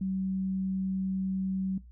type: tone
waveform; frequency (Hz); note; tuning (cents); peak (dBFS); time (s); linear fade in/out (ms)
sine; 190; F#3; +46; -28; 0.01-1.78; 5
effects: noise-tail reverb RT60 0.2 s tail -20 dB re dry + added 60 Hz sine -48 dBFS peak until 1.91 s